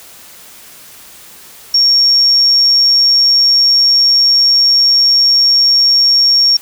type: tone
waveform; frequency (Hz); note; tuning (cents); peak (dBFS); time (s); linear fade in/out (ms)
sine; 5530; F8; -18; -6; 1.74-6.57; 5
effects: white hiss -37 dBFS RMS until 6.61 s